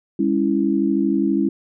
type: chord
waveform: sine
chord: C# minor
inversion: second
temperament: equal with one note detuned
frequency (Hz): 202.7 / 277.2 / 329.6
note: G#3 / C#4 / E4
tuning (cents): -42 / 0 / 0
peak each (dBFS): -21 / -20 / -20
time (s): 0.19-1.49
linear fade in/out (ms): 5
effects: none